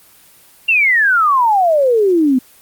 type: exponential sweep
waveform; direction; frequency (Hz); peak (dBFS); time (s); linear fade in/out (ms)
sine; down; 2794 to 246.9; -9; 0.68-2.39; 10
effects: white hiss -46 dBFS RMS until 2.61 s + Opus 24 kbps